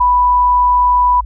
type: tone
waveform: sine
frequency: 987.8 Hz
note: B5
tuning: in tune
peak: -8 dBFS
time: 0-1.21 s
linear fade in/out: 10 ms
effects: added 54 Hz sine -23 dBFS peak until 1.25 s